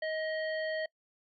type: harmonic tone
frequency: 630 Hz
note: D#5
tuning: 21 cents sharp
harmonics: 1 / 3 / 5 / 7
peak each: -33 / -38 / -47 / -49 dBFS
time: 0.02-0.86 s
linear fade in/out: 5 ms
effects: noise-tail reverb RT60 0.1 s tail -24 dB re dry